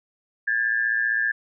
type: tone pair together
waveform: sine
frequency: 1629.6 / 1745 Hz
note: G#6 / A6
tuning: -33 / -15 cents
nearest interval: minor second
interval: 118 cents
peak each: -23 dBFS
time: 0.47-1.32 s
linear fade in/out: 10 ms
effects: none